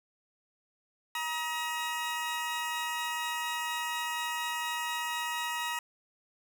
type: tone pair together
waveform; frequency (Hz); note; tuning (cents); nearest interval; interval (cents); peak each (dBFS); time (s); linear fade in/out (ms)
20% pulse; 951 / 1269.4; A#5 / D#6; +34 / +34; perfect fourth; 500; -28 / -33; 1.15-5.79; 2
effects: none